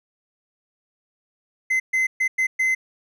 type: tone bursts at uneven times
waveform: triangle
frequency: 2055 Hz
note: C7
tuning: 32 cents flat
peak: -16 dBFS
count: 5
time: 1.7-1.8 / 1.93-2.07 / 2.2-2.28 / 2.38-2.47 / 2.59-2.75 s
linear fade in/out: 10 ms
effects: none